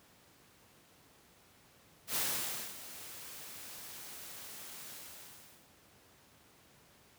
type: noise with ADSR envelope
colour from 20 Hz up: white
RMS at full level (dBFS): -33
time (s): 2.07-5.7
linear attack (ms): 89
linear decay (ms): 580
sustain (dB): -15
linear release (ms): 790
effects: pink hiss -63 dBFS RMS until 7.18 s + high-pass 80 Hz 12 dB/octave